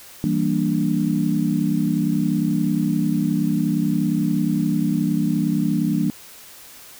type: chord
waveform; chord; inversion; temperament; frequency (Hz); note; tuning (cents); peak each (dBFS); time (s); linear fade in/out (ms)
sine; E half-diminished seventh; none; equal; 164.81 / 196 / 233.1 / 293.7; E3 / G3 / Bb3 / D4; 0 / 0 / 0 / 0; -23; 0.24-6.1; 0
effects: white hiss -43 dBFS RMS until 6.99 s